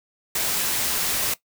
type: noise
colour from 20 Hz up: white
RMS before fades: -24 dBFS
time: 0.35-1.34 s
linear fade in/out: 5 ms
effects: noise-tail reverb RT60 0.1 s tail -17 dB re dry